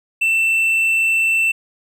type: tone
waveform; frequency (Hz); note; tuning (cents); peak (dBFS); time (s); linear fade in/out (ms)
triangle; 2674; E7; +24; -12; 0.21-1.52; 10
effects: none